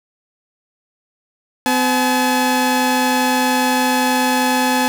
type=tone pair together; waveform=sawtooth; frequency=254.2 / 855 Hz; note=C4 / A5; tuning=-50 / -50 cents; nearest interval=octave + major sixth; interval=2100 cents; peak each=-13 dBFS; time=1.66-4.88 s; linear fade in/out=0 ms; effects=none